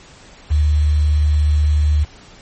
sine tone with quantisation, 75 Hz, D2, 37 cents sharp, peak -11 dBFS, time 0.5-2.05 s, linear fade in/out 20 ms, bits 6, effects pink hiss -43 dBFS RMS until 2.41 s + MP3 32 kbps

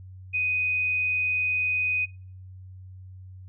sine tone, 2496 Hz, D#7, 5 cents sharp, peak -23 dBFS, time 0.33-2.06 s, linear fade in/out 20 ms, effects noise-tail reverb RT60 0.5 s tail -26 dB re dry + added 93 Hz sine -41 dBFS peak until 3.48 s

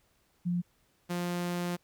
sine / sawtooth tone pair in turn, 175.7 / 175.7 Hz, F3 / F3, +11 / +11 cents, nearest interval unison, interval 0 cents, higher neither, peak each -27 dBFS, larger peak neither, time 0.45-0.62 / 1.09-1.77 s, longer second, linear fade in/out 20 ms, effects pink hiss -70 dBFS RMS until 1.83 s

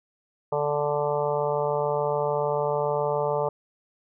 harmonic tone, 146.83 Hz, D3, in tune, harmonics 1 / 3 / 4 / 5 / 6 / 7 / 8, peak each -34 / -27 / -27 / -34 / -30 / -36 / -36 dBFS, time 0.52-3.49 s, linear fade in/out 5 ms, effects none

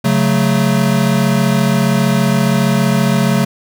square chord, F# minor, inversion second, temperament equal, 138.59 / 185 / 220 Hz, C#3 / F#3 / A3, 0 / 0 / 0 cents, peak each -16 dBFS, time 0.04-3.45 s, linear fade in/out 10 ms, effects none

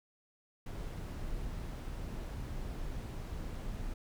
brown noise, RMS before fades -40 dBFS, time 0.66-3.94 s, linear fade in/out 5 ms, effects none

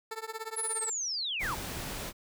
15% pulse tone with tremolo, 443.8 Hz, A4, 15 cents sharp, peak -27 dBFS, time 0.11-0.9 s, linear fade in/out 5 ms, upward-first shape triangle, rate 17 Hz, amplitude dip 100%
sine linear sweep, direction down, 10960 to 800 Hz, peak -31 dBFS, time 0.56-1.55 s, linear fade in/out 10 ms
pink noise, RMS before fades -38 dBFS, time 1.39-2.13 s, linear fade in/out 50 ms
effects none

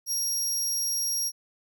25% pulse tone, 5620 Hz, F8, 10 cents sharp, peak -21 dBFS, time 0.06-1.32 s, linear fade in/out 50 ms, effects none

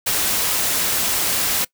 white noise, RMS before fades -20 dBFS, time 0.06-1.65 s, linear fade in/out 10 ms, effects noise-tail reverb RT60 0.1 s tail -22 dB re dry

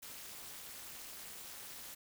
white noise with amplitude modulation, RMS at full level -45 dBFS, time 0.02-1.95 s, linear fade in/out 10 ms, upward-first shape sine, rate 289 Hz, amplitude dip 100%, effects none

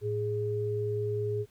sine tone pair together, 110 / 415.3 Hz, A2 / G#4, 0 / 0 cents, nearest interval octave + major seventh, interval 2300 cents, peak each -32 / -30 dBFS, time 0.01-1.46 s, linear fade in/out 50 ms, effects pink hiss -65 dBFS RMS until 1.5 s

